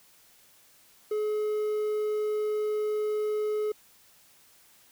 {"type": "tone with quantisation", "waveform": "triangle", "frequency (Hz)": 425, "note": "G#4", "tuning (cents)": 40, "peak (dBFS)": -24, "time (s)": [1.11, 3.72], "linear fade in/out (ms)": 5, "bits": 9, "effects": ["white hiss -59 dBFS RMS until 4.91 s"]}